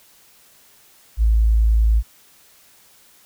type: tone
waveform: sine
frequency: 55 Hz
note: A1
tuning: in tune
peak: -12 dBFS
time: 1.17-2.03 s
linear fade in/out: 50 ms
effects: white hiss -52 dBFS RMS until 3.25 s